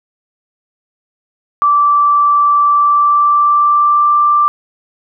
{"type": "tone with pitch glide", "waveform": "sine", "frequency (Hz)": [1165, 1179.2], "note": ["D6", "D6"], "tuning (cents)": [-14, 7], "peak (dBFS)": -7, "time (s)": [1.62, 4.48], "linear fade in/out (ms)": 0, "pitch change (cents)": 21, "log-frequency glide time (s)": [2.67, 4.17], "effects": []}